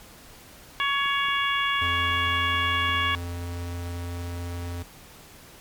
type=harmonic tone; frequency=560 Hz; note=C#5; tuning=18 cents sharp; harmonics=2 / 3 / 4 / 5 / 6; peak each=-26 / -28 / -29 / -30 / -31 dBFS; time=0.8-3.15 s; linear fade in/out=0 ms
type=clicks; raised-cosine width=3 ms; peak=-33 dBFS; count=8; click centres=1.059 / 1.286 / 2.104 / 2.163 / 2.273 / 2.544 / 2.893 / 2.947 s
type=tone; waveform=square; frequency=86.9 Hz; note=F2; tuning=8 cents flat; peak=-31 dBFS; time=1.81-4.83 s; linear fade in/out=10 ms
effects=pink hiss -48 dBFS RMS until 5.6 s + MP3 96 kbps